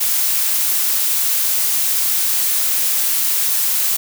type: noise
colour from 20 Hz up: blue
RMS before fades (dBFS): -17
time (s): 0-3.97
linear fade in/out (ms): 10
effects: none